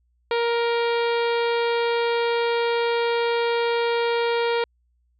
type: harmonic tone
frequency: 468.9 Hz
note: A#4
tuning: 10 cents sharp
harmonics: 1 / 2 / 3 / 4 / 5 / 6 / 7 / 8 / 9 / 10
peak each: -21 / -27 / -32 / -35 / -33 / -39 / -37 / -39 / -40 / -48 dBFS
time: 0.31-4.64 s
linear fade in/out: 2 ms
effects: added 60 Hz sine -63 dBFS peak until 5.19 s